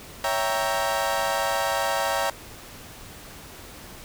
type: chord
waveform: 30% pulse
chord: C# diminished seventh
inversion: none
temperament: equal with one note detuned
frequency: 556.6 / 659.3 / 784 / 932.3 Hz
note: C#5 / E5 / G5 / Bb5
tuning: +7 / 0 / 0 / 0 cents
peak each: -26 dBFS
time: 0.24-2.3 s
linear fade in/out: 2 ms
effects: pink hiss -43 dBFS RMS until 4.04 s